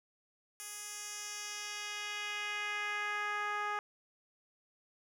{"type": "tone with band-pass filter sweep", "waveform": "10% pulse", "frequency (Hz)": 415.3, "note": "G#4", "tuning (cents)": 0, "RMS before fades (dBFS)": -39, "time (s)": [0.6, 3.79], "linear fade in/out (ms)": 0, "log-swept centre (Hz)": [9900, 1100], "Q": 1.3, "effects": []}